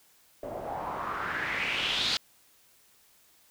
white noise with low-pass filter sweep, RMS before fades -32 dBFS, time 0.43-2.17 s, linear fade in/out 0 ms, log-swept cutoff 540 to 4400 Hz, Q 4.2, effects white hiss -62 dBFS RMS until 3.5 s

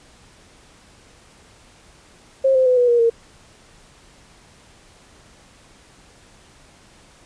sine tone with pitch steps, 534 / 518.8 / 504 / 489.7 / 475.7 / 462.2 Hz, C5 / C5 / B4 / B4 / A#4 / A#4, +35 / -15 / +35 / -15 / +35 / -15 cents, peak -12 dBFS, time 2.44-3.1 s, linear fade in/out 10 ms, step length 110 ms, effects pink hiss -50 dBFS RMS until 7.25 s + resampled to 22050 Hz

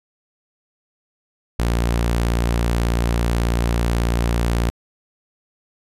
sawtooth tone, 58.27 Hz, A#1, in tune, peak -13 dBFS, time 1.59-4.7 s, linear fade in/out 0 ms, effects resampled to 32000 Hz

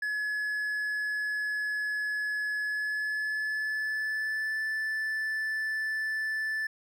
triangle tone with pitch glide, 1700 to 1753.9 Hz, G#6 to A6, +40 to -6 cents, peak -27 dBFS, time 0.02-6.67 s, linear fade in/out 5 ms, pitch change +54 cents, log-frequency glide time 2.61-4.6 s, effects none

